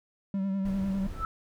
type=tone with vibrato; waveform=triangle; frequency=194.2 Hz; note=G3; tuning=16 cents flat; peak=-25 dBFS; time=0.34-1.07 s; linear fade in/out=2 ms; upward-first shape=sine; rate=10 Hz; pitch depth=33 cents each way
type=noise; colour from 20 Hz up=brown; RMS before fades=-38 dBFS; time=0.65-1.25 s; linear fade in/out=5 ms
type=tone with exponential growth; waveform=sine; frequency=1318.5 Hz; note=E6; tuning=in tune; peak=-25 dBFS; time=1.11-1.25 s; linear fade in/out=1 ms; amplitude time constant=30 ms
effects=none